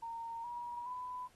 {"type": "tone with pitch steps", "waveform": "sine", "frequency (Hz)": [921, 959, 998.6], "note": ["A#5", "A#5", "B5"], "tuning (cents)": [-21, 49, 19], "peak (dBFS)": -40, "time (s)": [0.02, 1.28], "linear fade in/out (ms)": 10, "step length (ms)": 420, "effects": ["pink hiss -68 dBFS RMS until 1.35 s", "AAC 32 kbps"]}